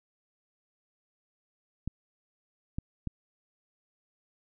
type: clicks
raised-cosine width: 5 ms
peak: -20 dBFS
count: 3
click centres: 1.876 / 2.785 / 3.073 s
effects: none